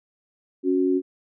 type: tone pair together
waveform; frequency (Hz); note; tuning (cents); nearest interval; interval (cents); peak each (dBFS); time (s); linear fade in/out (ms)
sine; 276.8 / 368.3; C#4 / F#4; -2 / -8; perfect fourth; 494; -21; 0.63-1.02; 50
effects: none